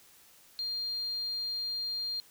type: tone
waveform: sine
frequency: 4200 Hz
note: C8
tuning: 6 cents sharp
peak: -31 dBFS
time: 0.59-2.2 s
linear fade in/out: 0 ms
effects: tanh soft clip ceiling -27 dBFS + white hiss -59 dBFS RMS until 2.3 s